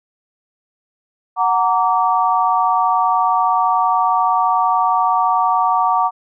sine chord, Gb augmented, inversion none, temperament just, 740 / 925 / 1156.2 Hz, Gb5 / Bb5 / D6, 0 / -14 / -27 cents, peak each -17 dBFS, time 1.36-6.11 s, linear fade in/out 50 ms, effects none

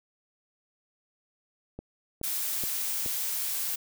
click train, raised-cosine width 2 ms, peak -25 dBFS, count 4, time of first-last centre 1.79-3.061 s, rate 2.36 Hz
blue noise, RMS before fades -31 dBFS, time 2.23-3.76 s, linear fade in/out 10 ms
effects none

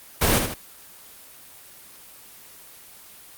pink noise with echo, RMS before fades -19 dBFS, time 0.21-0.39 s, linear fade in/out 10 ms, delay 77 ms, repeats 2, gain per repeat -6 dB, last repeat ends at 0.544 s, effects white hiss -46 dBFS RMS until 3.37 s + Opus 24 kbps

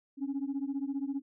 sine beating tone pair, 270 / 285 Hz, C#4 / C#4, -45 / +48 cents, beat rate 15 Hz, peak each -33 / -34 dBFS, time 0.17-1.22 s, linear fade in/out 50 ms, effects tanh soft clip ceiling -27 dBFS

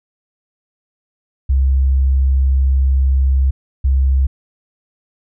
sine tone pair in turn, 66.7 / 66.7 Hz, C2 / C2, +34 / +34 cents, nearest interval unison, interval 0 cents, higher neither, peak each -10 dBFS, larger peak neither, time 1.49-3.51 / 3.84-4.27 s, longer first, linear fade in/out 10 ms, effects none

